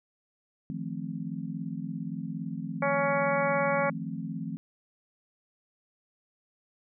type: chord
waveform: sine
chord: F dominant seventh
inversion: third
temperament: just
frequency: 157.15 / 174.61 / 218.3 / 261.9 Hz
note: Eb3 / F3 / A3 / C4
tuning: +18 / 0 / -13 / +2 cents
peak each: -38 / -37 / -38 / -39 dBFS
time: 0.7-4.57 s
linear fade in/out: 0 ms
type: harmonic tone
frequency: 279.9 Hz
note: C#4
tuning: 17 cents sharp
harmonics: 2 / 3 / 4 / 5 / 6 / 7 / 8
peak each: -27 / -32 / -32 / -34 / -38 / -38 / -35 dBFS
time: 2.82-3.9 s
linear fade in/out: 5 ms
effects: none